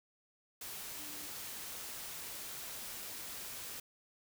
sine tone in noise, 296.2 Hz, D4, 15 cents sharp, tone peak -55 dBFS, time 0.98-1.27 s, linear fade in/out 5 ms, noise white, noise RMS -45 dBFS, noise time 0.61-3.8 s, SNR -13 dB, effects none

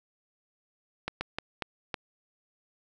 slowing click train, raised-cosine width 0.3 ms, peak -15 dBFS, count 5, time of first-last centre 1.08-1.942 s, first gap 130 ms, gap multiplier 1.35, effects none

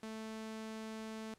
sawtooth tone, 220 Hz, A3, in tune, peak -39 dBFS, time 0.03-1.34 s, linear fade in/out 2 ms, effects pink hiss -69 dBFS RMS until 1.38 s + low-pass 10000 Hz 12 dB/octave

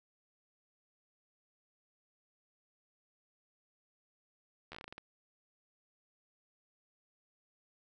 slowing click train, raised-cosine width 0.3 ms, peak -30 dBFS, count 10, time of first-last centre 4.72-4.981 s, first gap 12 ms, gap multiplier 1.21, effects none

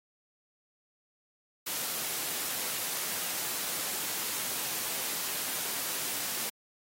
white noise, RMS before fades -34 dBFS, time 1.66-6.5 s, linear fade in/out 10 ms, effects high-pass 150 Hz 12 dB/octave + AAC 48 kbps

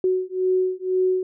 sine beating tone pair, 370 / 372 Hz, F#4 / F#4, 0 / +9 cents, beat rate 2 Hz, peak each -22 dBFS, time 0.04-1.23 s, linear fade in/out 2 ms, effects none

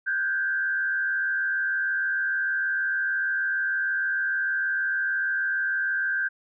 sine tone with frequency modulation, 1568 Hz, G6, in tune, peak -23 dBFS, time 0.06-6.29 s, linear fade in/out 20 ms, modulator 86.5 Hz, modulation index 0.79, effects none

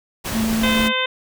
pink noise, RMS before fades -26 dBFS, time 0.24-0.89 s, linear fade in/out 20 ms
triangle tone with vibrato, 222.4 Hz, A3, 19 cents sharp, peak -16 dBFS, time 0.32-0.93 s, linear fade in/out 50 ms, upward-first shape triangle, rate 7 Hz, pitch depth 11 cents each way
harmonic tone, 514 Hz, C5, 31 cents flat, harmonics 1 / 2 / 3 / 4 / 5 / 6 / 7, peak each -26 / -26 / -26 / -26 / -26 / -26 / -26 dBFS, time 0.63-1.06 s, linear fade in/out 5 ms
effects none

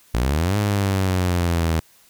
sawtooth exponential two-way sweep, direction up then down, 55 to 104.8 to 80.1 Hz, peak -14 dBFS, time 0.14-1.8 s, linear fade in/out 5 ms, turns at 0.57 s, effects white hiss -54 dBFS RMS until 2.09 s

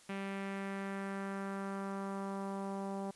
sawtooth tone with low-pass filter sweep, 196 Hz, G3, in tune, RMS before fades -40 dBFS, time 0.09-3.11 s, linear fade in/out 5 ms, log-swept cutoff 2500 to 830 Hz, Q 2, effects white hiss -61 dBFS RMS until 3.15 s + resampled to 24000 Hz

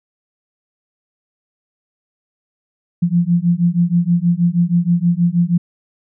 sine beating tone pair, 170 / 176.3 Hz, F3 / F3, -46 / +17 cents, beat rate 6.3 Hz, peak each -15 dBFS, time 3.02-5.58 s, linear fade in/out 10 ms, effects none

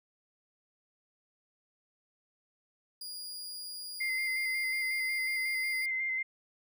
sawtooth tone, 4858 Hz, D#8, 42 cents flat, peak -37 dBFS, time 3.01-5.86 s, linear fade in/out 5 ms
sine tone with vibrato, 2082 Hz, C7, 9 cents flat, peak -30 dBFS, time 4-6.23 s, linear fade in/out 10 ms, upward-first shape square, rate 5.5 Hz, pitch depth 19 cents each way
effects none

